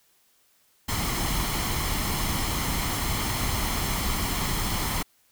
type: noise with comb filter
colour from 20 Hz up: pink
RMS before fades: -27 dBFS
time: 0.88-5.03 s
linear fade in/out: 10 ms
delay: 0.95 ms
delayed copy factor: +0.5
effects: white hiss -64 dBFS RMS until 5.31 s